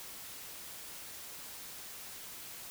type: silence
effects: white hiss -47 dBFS RMS until 2.7 s